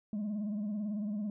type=tone with vibrato; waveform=sine; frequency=208.4 Hz; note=G#3; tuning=6 cents sharp; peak=-30 dBFS; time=0.13-1.3 s; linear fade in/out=2 ms; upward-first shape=sine; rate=18 Hz; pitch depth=75 cents each way; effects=tanh soft clip ceiling -32 dBFS